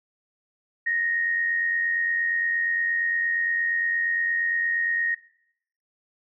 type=tone with amplitude modulation; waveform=sine; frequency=1864.7 Hz; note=A#6; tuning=in tune; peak=-20 dBFS; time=0.86-5.15 s; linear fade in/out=10 ms; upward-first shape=sine; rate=88.6 Hz; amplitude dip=45%; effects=noise-tail reverb RT60 0.7 s tail -18 dB re dry

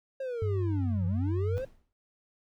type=linear two-way sweep; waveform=triangle; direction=down then up; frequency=543 to 163.5 to 543 Hz; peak=-30 dBFS; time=0.2-1.65 s; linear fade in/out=5 ms; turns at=1.06 s
type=tone with pitch glide; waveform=sine; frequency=98 to 94.23 Hz; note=G2 to F#2; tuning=0 to +32 cents; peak=-27 dBFS; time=0.42-1.58 s; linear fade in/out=0 ms; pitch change=-68 cents; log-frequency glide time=0.6-1.07 s
type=noise with exponential decay; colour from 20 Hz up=brown; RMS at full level=-40 dBFS; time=1.57-1.93 s; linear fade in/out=0 ms; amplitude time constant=77 ms
effects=none

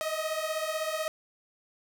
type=beating tone pair; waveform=sawtooth; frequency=621 / 637 Hz; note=D#5 / D#5; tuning=-3 / +41 cents; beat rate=16 Hz; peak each=-29 dBFS; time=0.01-1.08 s; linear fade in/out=0 ms; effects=none

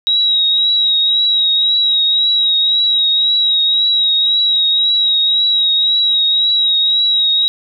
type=tone with vibrato; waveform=sine; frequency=3827 Hz; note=A#7; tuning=45 cents sharp; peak=-10 dBFS; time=0.07-7.48 s; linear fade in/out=0 ms; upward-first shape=triangle; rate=1.9 Hz; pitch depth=38 cents each way; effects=none

